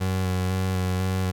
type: tone with vibrato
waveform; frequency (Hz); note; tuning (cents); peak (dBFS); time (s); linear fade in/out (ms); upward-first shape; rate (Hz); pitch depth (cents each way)
30% pulse; 93; F#2; +9; -20; 0-1.32; 20; square; 2; 16
effects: none